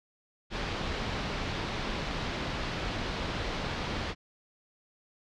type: low-pass noise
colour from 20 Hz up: pink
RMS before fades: -34 dBFS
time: 0.5-4.15 s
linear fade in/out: 50 ms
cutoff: 4600 Hz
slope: 24 dB/octave
effects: none

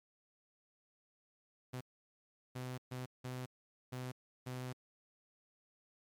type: tone bursts at uneven times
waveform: sawtooth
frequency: 127 Hz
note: B2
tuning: 49 cents sharp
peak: -37 dBFS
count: 6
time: 1.73-1.81 / 2.55-2.78 / 2.91-3.06 / 3.24-3.46 / 3.92-4.12 / 4.46-4.73 s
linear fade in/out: 10 ms
effects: MP3 96 kbps

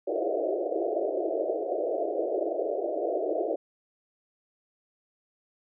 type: band-pass noise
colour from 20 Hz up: white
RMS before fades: -29 dBFS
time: 0.07-3.56 s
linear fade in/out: 10 ms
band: 320 to 690 Hz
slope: 96 dB/octave
effects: none

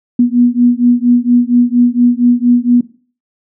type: beating tone pair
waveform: sine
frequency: 240.8 / 245.1 Hz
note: B3 / B3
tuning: -44 / -13 cents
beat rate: 4.3 Hz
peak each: -10 dBFS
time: 0.19-2.81 s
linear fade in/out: 5 ms
effects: noise-tail reverb RT60 0.4 s tail -17 dB re dry

